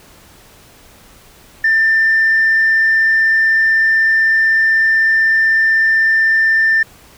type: tone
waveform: sine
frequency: 1788 Hz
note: A6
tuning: 27 cents sharp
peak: -8 dBFS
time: 1.64-6.83 s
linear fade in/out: 5 ms
effects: tanh soft clip ceiling -6 dBFS + pink hiss -44 dBFS RMS until 7.17 s